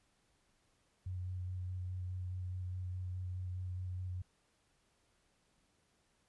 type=tone with vibrato; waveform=sine; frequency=91.3 Hz; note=F#2; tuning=23 cents flat; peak=-38 dBFS; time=1.06-4.22 s; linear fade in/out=5 ms; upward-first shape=square; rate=4.8 Hz; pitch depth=12 cents each way; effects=pink hiss -75 dBFS RMS until 6.28 s + resampled to 24000 Hz